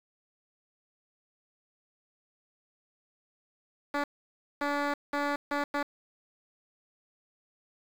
10% pulse tone bursts at uneven times, 287.7 Hz, D4, 36 cents flat, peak -19 dBFS, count 5, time 3.94-4.04 / 4.61-4.94 / 5.13-5.36 / 5.51-5.64 / 5.74-5.83 s, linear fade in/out 5 ms, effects low-pass 3000 Hz 12 dB/octave + 8-bit

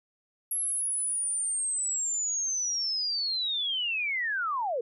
sine linear sweep, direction down, 11290 to 440 Hz, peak -27 dBFS, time 0.51-4.81 s, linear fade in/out 5 ms, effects none

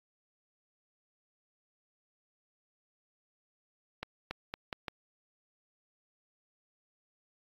accelerating click train, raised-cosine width 0.3 ms, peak -20 dBFS, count 5, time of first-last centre 4.03-4.882 s, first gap 280 ms, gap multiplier 0.82, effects AAC 32 kbps

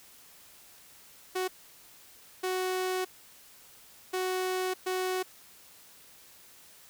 sawtooth tone bursts at uneven times, 370.7 Hz, F#4, 3 cents sharp, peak -25 dBFS, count 4, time 1.35-1.48 / 2.43-3.05 / 4.13-4.74 / 4.86-5.23 s, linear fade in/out 10 ms, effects white hiss -55 dBFS RMS until 6.89 s

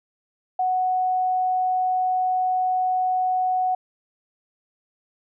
sine tone, 740 Hz, F#5, in tune, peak -19 dBFS, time 0.59-3.75 s, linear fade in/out 5 ms, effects none

